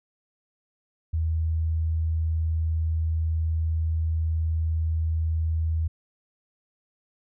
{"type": "tone", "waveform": "sine", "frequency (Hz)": 80.5, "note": "E2", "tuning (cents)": -41, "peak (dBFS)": -22, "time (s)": [1.13, 5.88], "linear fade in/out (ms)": 10, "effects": []}